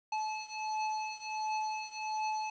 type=beating tone pair; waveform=square; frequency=863 / 864.4 Hz; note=A5 / A5; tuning=-34 / -31 cents; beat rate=1.4 Hz; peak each=-37 / -39 dBFS; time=0.12-2.5 s; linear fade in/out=5 ms; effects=resampled to 16000 Hz + 10-bit